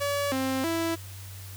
sawtooth tone with pitch steps, 570 / 263.9 / 330.5 Hz, C#5 / C4 / E4, +48 / +15 / +5 cents, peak -22 dBFS, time 0-0.96 s, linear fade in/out 20 ms, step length 320 ms, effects added 96 Hz sine -40 dBFS peak until 1.56 s + white hiss -47 dBFS RMS until 1.56 s

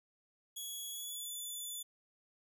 10% pulse tone with pitch glide, 3352 to 3484 Hz, G#7 to A7, +15 to -18 cents, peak -34 dBFS, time 0.56-1.83 s, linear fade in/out 10 ms, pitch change +67 cents, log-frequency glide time 0.91-1.3 s, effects none

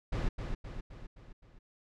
brown noise with echo, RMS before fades -31 dBFS, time 0.12-0.29 s, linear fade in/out 10 ms, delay 260 ms, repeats 5, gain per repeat -5 dB, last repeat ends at 1.59 s, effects low-pass 5000 Hz 12 dB/octave

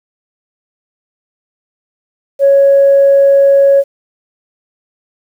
sine tone, 554.4 Hz, C#5, in tune, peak -3 dBFS, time 2.39-3.84 s, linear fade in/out 50 ms, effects tanh soft clip ceiling 0 dBFS + 7-bit

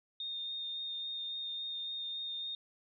sine tone with vibrato, 3664 Hz, A#7, 31 cents flat, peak -37 dBFS, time 0.2-2.55 s, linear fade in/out 2 ms, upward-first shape sine, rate 3.6 Hz, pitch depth 12 cents each way, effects none

